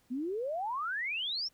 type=exponential sweep; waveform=sine; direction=up; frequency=236.5 to 5620 Hz; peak=-32 dBFS; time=0.1-1.49 s; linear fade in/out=20 ms; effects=pink hiss -69 dBFS RMS until 1.53 s